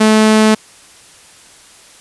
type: tone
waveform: sawtooth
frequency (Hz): 216.9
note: A3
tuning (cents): -25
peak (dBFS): -3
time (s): 0-0.55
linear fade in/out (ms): 10
effects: white hiss -42 dBFS RMS until 2 s + resampled to 24000 Hz